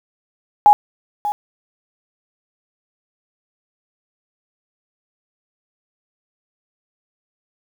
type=tone with echo; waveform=sine; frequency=830.6 Hz; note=G#5; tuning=in tune; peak=-5 dBFS; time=0.66-0.73 s; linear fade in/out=0 ms; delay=590 ms; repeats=1; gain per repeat=-13 dB; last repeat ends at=1.32 s; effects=7-bit